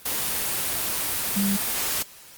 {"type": "tone in noise", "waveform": "sine", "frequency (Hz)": 198.9, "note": "G3", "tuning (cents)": 25, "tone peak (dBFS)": -21, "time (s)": [1.36, 1.57], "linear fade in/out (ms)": 10, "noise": "white", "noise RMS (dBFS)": -26, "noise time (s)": [0.05, 2.03], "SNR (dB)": 2, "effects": ["white hiss -47 dBFS RMS until 2.37 s", "Opus 24 kbps"]}